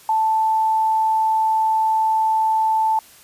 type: tone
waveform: sine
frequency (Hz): 880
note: A5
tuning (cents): 0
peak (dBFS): -15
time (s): 0.09-2.99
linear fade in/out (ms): 2
effects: white hiss -47 dBFS RMS until 3.23 s + resampled to 32000 Hz